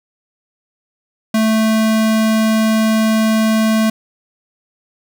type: tone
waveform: square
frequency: 220 Hz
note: A3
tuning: in tune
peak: -12 dBFS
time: 1.34-3.9 s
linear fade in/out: 5 ms
effects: none

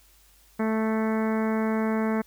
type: harmonic tone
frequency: 220 Hz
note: A3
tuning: in tune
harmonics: 1 / 2 / 3 / 4 / 5 / 6 / 7 / 8 / 9 / 10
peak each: -24 / -30 / -34 / -36 / -38 / -40 / -41 / -42 / -43 / -44 dBFS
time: 0.59-2.22 s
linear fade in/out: 10 ms
effects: added 50 Hz sine -59 dBFS peak until 2.26 s + white hiss -59 dBFS RMS until 2.26 s

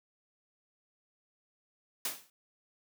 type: noise with exponential decay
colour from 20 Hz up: white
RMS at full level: -31 dBFS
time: 2.05-2.3 s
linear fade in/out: 2 ms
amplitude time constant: 54 ms
effects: high-pass 150 Hz 12 dB/octave

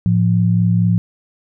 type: tone pair together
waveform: sine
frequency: 110.23 / 174.61 Hz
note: A2 / F3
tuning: +4 / 0 cents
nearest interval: minor sixth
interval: 796 cents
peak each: -14 dBFS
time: 0.06-0.98 s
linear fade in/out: 0 ms
effects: none

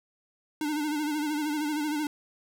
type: tone with vibrato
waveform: square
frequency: 300.4 Hz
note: D4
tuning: 39 cents sharp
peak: -28 dBFS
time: 0.61-2.07 s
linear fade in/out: 2 ms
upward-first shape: sine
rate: 13 Hz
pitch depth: 61 cents each way
effects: none

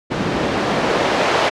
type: noise with band-pass filter sweep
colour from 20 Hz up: white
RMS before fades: -18 dBFS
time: 0.1-1.5 s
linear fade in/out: 20 ms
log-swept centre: 200 to 620 Hz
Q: 0.76
effects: low-pass 5000 Hz 12 dB/octave

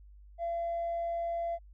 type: tone with tanh clipping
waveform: triangle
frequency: 680 Hz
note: F5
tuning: 46 cents flat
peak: -31 dBFS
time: 0.38-1.59 s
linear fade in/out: 50 ms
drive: 5 dB
effects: added 50 Hz sine -51 dBFS peak until 1.73 s

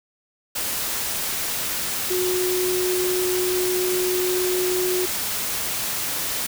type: tone in noise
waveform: sine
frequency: 365 Hz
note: F#4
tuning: 24 cents flat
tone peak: -21 dBFS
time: 2.1-5.06 s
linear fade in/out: 10 ms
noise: white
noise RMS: -26 dBFS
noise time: 0.55-6.47 s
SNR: +2 dB
effects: none

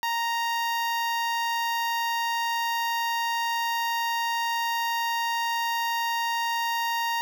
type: tone with notch filter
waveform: sawtooth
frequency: 931 Hz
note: A#5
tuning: 2 cents flat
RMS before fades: -27 dBFS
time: 0.03-7.21 s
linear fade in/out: 0 ms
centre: 8800 Hz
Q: 1.3
effects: 9-bit

